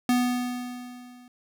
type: tone with level ramp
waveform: square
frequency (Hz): 246.9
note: B3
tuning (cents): 0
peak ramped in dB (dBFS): -19 to -49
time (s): 0.09-1.28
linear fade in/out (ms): 2
effects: none